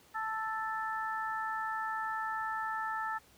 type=harmonic tone; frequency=440 Hz; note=A4; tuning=in tune; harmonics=2 / 3 / 4; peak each=-37 / -37 / -39 dBFS; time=0.14-3.19 s; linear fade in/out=20 ms; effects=pink hiss -62 dBFS RMS until 3.37 s + high-pass 60 Hz 12 dB/octave